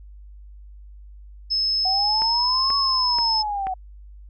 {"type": "tone", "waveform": "sine", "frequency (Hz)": 5200, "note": "E8", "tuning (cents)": -24, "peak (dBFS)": -19, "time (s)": [1.5, 3.43], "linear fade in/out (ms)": 20}
{"type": "linear two-way sweep", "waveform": "sine", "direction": "up then down", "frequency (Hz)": [740, 1108.7, 740], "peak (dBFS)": -23, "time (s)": [1.85, 3.74], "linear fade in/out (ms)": 5, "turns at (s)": 2.76}
{"type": "click train", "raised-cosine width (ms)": 0.5, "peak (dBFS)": -18, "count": 4, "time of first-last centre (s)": [2.22, 3.669], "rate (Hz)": 2.07}
{"effects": ["added 50 Hz sine -40 dBFS peak until 4.29 s"]}